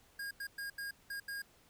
square tone bursts at uneven times, 1625 Hz, G#6, 38 cents flat, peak -40 dBFS, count 6, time 0.19-0.31 / 0.4-0.47 / 0.58-0.7 / 0.78-0.91 / 1.1-1.2 / 1.28-1.42 s, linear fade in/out 5 ms, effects pink hiss -66 dBFS RMS until 1.69 s

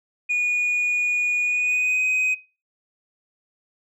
sine tone with pitch glide, 2453 to 2512 Hz, D#7 to D#7, -25 to +16 cents, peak -16 dBFS, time 0.29-2.35 s, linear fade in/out 20 ms, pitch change +41 cents, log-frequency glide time 1.43-2.04 s, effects noise-tail reverb RT60 0.3 s tail -20 dB re dry + tanh soft clip ceiling -18 dBFS

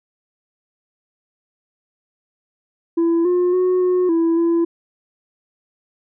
sine tone with pitch steps, 335 / 357.2 / 366.2 / 363.4 / 331.4 / 336.5 Hz, E4 / F4 / F#4 / F#4 / E4 / E4, +28 / +39 / -18 / -31 / +9 / +36 cents, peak -11 dBFS, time 2.97-4.65 s, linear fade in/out 10 ms, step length 280 ms, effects tanh soft clip ceiling -13 dBFS

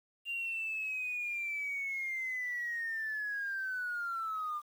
sine linear sweep, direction down, 2794 to 1187 Hz, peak -33 dBFS, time 0.25-4.62 s, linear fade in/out 50 ms, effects tanh soft clip ceiling -30 dBFS + 10-bit

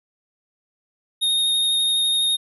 square tone with vibrato, 3707 Hz, A#7, 10 cents flat, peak -18 dBFS, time 1.21-2.37 s, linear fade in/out 20 ms, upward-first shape triangle, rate 12 Hz, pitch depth 15 cents each way, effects none

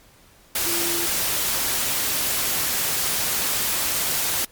sine tone in noise, 341 Hz, F4, 41 cents flat, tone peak -29 dBFS, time 0.66-1.06 s, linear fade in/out 5 ms, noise white, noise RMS -23 dBFS, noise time 0.55-4.45 s, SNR -9 dB, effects pink hiss -53 dBFS RMS until 4.51 s + MP3 96 kbps

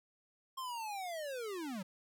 square linear sweep, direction down, 1072 to 174.61 Hz, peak -40 dBFS, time 0.57-1.83 s, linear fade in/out 10 ms, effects none

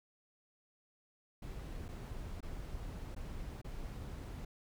brown noise with dropouts, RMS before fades -44 dBFS, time 1.42-4.45 s, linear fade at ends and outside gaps 5 ms, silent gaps 1.883-1.887 / 2.406-2.427 / 3.149-3.163 / 3.616-3.644 s, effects none

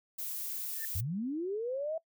violet noise, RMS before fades -38 dBFS, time 0.18-1.01 s, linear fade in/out 10 ms
sine tone with exponential growth, 1792 Hz, A6, 31 cents sharp, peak -37 dBFS, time 0.72-0.85 s, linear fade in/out 1 ms, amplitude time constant 27 ms
sine linear sweep, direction up, 77.78 to 659.3 Hz, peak -32 dBFS, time 0.95-1.98 s, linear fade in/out 5 ms
effects noise-tail reverb RT60 0.1 s tail -22 dB re dry

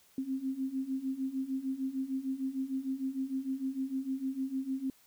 sine beating tone pair, 261.6 / 268.2 Hz, C4 / C4, 0 / +43 cents, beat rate 6.6 Hz, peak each -37 / -34 dBFS, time 0.18-4.9 s, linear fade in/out 2 ms, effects white hiss -64 dBFS RMS until 5.06 s

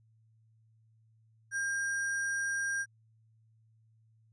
sine tone with sample-and-hold, 1603 Hz, G6, 38 cents sharp, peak -30 dBFS, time 1.51-2.86 s, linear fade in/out 50 ms, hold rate 7350 Hz, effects added 111 Hz sine -63 dBFS peak until 4.32 s + resampled to 22050 Hz

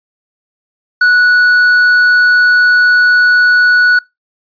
triangle tone with tanh clipping, 1472 Hz, F#6, 9 cents flat, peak -6 dBFS, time 1.01-3.99 s, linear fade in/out 5 ms, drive 9 dB, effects noise-tail reverb RT60 0.2 s tail -22 dB re dry + resampled to 11025 Hz

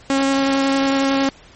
sawtooth tone with vibrato, 272.6 Hz, C#4, 29 cents flat, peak -11 dBFS, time 0.1-1.29 s, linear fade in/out 0 ms, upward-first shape triangle, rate 11 Hz, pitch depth 10 cents each way, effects pink hiss -46 dBFS RMS until 1.55 s + MP3 32 kbps

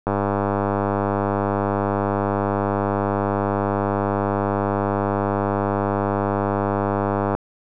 click train, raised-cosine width 1 ms, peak -7 dBFS, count 729, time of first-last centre 0.07-7.35 s, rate 100 Hz, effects none

